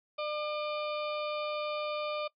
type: harmonic tone with a mistuned harmonic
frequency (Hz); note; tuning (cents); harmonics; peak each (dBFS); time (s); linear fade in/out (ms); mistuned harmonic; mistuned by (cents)
601; D5; +40; 1 / 2 / 4 / 5 / 6 / 7 / 8; -34 / -38 / -42 / -48 / -46 / -51 / -53; 0.18-2.28; 10; 7; +89
effects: noise-tail reverb RT60 0.1 s tail -21 dB re dry